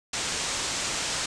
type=low-pass noise; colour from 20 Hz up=white; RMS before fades=-30 dBFS; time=0.13-1.26 s; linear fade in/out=5 ms; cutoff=8300 Hz; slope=48 dB/octave; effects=none